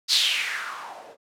violet noise with low-pass filter sweep, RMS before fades -26 dBFS, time 0.08-1.17 s, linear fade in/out 50 ms, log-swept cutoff 4600 to 490 Hz, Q 4.2, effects none

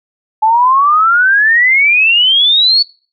sine exponential sweep, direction up, 856 to 4482 Hz, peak -6 dBFS, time 0.42-2.83 s, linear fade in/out 10 ms, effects noise-tail reverb RT60 0.4 s tail -24 dB re dry

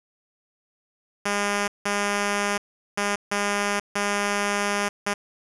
5% pulse tone bursts at uneven times, 203.4 Hz, G#3, 36 cents flat, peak -11 dBFS, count 6, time 1.25-1.68 / 1.85-2.58 / 2.97-3.16 / 3.31-3.8 / 3.95-4.89 / 5.06-5.14 s, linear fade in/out 10 ms, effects resampled to 24000 Hz + 7-bit

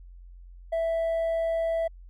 triangle tone with hard clipping, 659.3 Hz, E5, in tune, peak -23 dBFS, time 0.72-1.88 s, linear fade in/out 10 ms, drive 1 dB, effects added 44 Hz sine -44 dBFS peak until 2.09 s

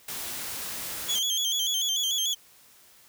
white noise, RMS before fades -35 dBFS, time 0.08-1.19 s, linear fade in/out 5 ms
30% pulse tone with vibrato, 3263 Hz, G#7, 31 cents flat, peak -22 dBFS, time 1.08-2.35 s, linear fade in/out 20 ms, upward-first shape square, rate 6.8 Hz, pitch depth 61 cents each way
effects white hiss -56 dBFS RMS until 3.08 s

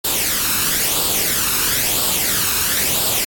white noise with flanger, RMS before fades -18 dBFS, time 0.04-3.25 s, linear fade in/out 10 ms, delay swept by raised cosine 0.24 to 0.77 ms, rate 1 Hz, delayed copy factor +0.55, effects AAC 64 kbps

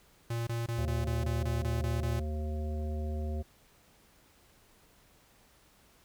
square tone bursts, 116.54 Hz, A#2, in tune, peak -32 dBFS, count 10, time 0.3-2.198 s, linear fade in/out 5 ms, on 170 ms, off 22 ms
harmonic tone, 76.3 Hz, D#2, 33 cents flat, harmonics 1 / 3 / 5 / 7 / 9, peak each -32 / -42 / -45 / -47 / -48 dBFS, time 0.77-3.43 s, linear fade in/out 20 ms
effects pink hiss -63 dBFS RMS until 6.04 s

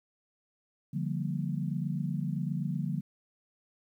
sine chord, G minor seventh, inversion second, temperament equal, 146.83 / 174.61 / 196 / 233.1 Hz, D3 / F3 / G3 / Bb3, 0 / 0 / 0 / 0 cents, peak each -33 / -34 / -38 / -39 dBFS, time 0.93-3.01 s, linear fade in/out 10 ms, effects 11-bit

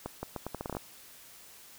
accelerating click train, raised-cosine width 1 ms, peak -21 dBFS, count 11, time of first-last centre 0.06-0.768 s, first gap 170 ms, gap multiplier 0.78, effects white hiss -53 dBFS RMS until 1.78 s

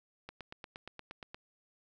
click train, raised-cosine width 0.3 ms, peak -28 dBFS, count 10, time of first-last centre 0.29-1.345 s, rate 8.53 Hz, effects none

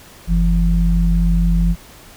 sine tone pair together, 47.59 / 169.6 Hz, F#1 / E3, +49 / +50 cents, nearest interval octave + minor seventh, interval 2201 cents, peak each -13 / -16 dBFS, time 0.27-1.76 s, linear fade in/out 50 ms, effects pink hiss -42 dBFS RMS until 2.16 s

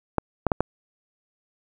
clicks, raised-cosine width 1 ms, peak -6 dBFS, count 4, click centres 0.183 / 0.467 / 0.518 / 0.606 s, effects 8-bit

